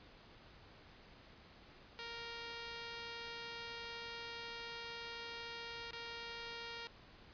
5% pulse tone with dropouts, 466.2 Hz, A#4, in tune, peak -33 dBFS, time 1.99-6.87 s, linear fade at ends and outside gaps 0 ms, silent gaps 5.907-5.932 s, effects pink hiss -60 dBFS RMS until 7.33 s + resampled to 11025 Hz

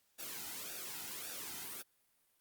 white noise with flanger, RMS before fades -45 dBFS, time 0.18-1.83 s, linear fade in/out 20 ms, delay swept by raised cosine 0.95 to 1.81 ms, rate 1.8 Hz, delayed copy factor -0.65, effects white hiss -75 dBFS RMS until 2.4 s + Opus 48 kbps

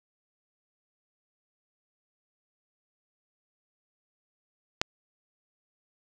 click, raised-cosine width 0.2 ms, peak -6 dBFS, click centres 4.815 s, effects none

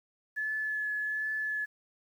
sine tone with vibrato, 1719 Hz, A6, 41 cents flat, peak -30 dBFS, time 0.36-1.66 s, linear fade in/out 20 ms, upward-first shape triangle, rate 1.3 Hz, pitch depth 16 cents each way, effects 10-bit

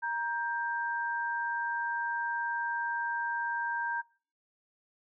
sine tone pair together, 939.5 / 1580 Hz, A#5 / G6, +13 / +13 cents, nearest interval major sixth, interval 900 cents, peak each -33 / -33 dBFS, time 0.02-4.02 s, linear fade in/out 20 ms, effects noise-tail reverb RT60 0.4 s tail -22 dB re dry

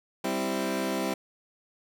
20% pulse chord, C major, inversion second, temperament equal, 196 / 261.6 / 329.6 Hz, G3 / C4 / E4, 0 / 0 / 0 cents, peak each -27 dBFS, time 0.24-1.14 s, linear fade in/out 5 ms, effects none

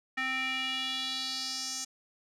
square tone with band-pass filter sweep, 261.6 Hz, C4, in tune, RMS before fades -34 dBFS, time 0.17-1.85 s, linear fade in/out 10 ms, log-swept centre 2000 to 6400 Hz, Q 3.7, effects none

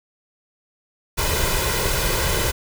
pink noise with comb filter, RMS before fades -21 dBFS, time 1.17-2.52 s, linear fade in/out 20 ms, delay 2 ms, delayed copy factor +0.65, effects none

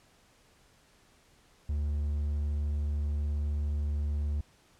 triangle tone, 73.42 Hz, D2, in tune, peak -26 dBFS, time 1.69-4.41 s, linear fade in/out 5 ms, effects pink hiss -63 dBFS RMS until 4.79 s + low-pass 10000 Hz 12 dB/octave

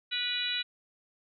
harmonic tone, 489.5 Hz, B4, 15 cents flat, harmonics 3 / 4 / 5 / 6 / 7 / 8, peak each -39 / -41 / -37 / -36 / -41 / -32 dBFS, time 0.11-0.63 s, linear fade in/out 20 ms, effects none

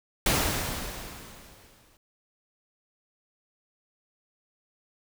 pink noise with exponential decay, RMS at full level -22 dBFS, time 0.26-1.97 s, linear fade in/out 2 ms, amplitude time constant 370 ms, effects none

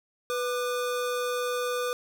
square tone pair together, 493.9 / 1198 Hz, B4 / D6, 0 / +34 cents, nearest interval octave + minor third, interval 1534 cents, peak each -29 / -34 dBFS, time 0.3-1.93 s, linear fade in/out 0 ms, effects none

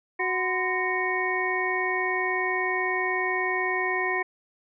harmonic tone with a mistuned harmonic, 370 Hz, F#4, in tune, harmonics 1 / 2 / 3 / 5 / 6, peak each -30 / -32 / -32 / -28 / -30 dBFS, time 0.19-4.23 s, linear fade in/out 10 ms, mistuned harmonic 3, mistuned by -140 cents, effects none

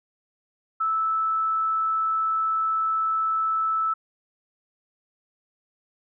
sine tone, 1312 Hz, E6, 9 cents flat, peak -21 dBFS, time 0.8-3.94 s, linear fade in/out 10 ms, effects none

